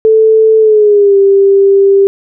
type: tone with pitch glide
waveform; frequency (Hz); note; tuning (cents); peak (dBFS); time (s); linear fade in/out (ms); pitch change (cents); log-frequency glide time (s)
sine; 440 to 394.3; A4 to G4; 0 to +10; -3; 0.05-2.07; 0; -190; 0.59-1.17
effects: none